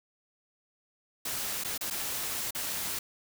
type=noise with dropouts; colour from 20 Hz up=white; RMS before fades=-34 dBFS; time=1.25-2.99 s; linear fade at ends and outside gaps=5 ms; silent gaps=1.638-1.646 / 1.778-1.809 / 1.902-1.907 / 2.508-2.548 s; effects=none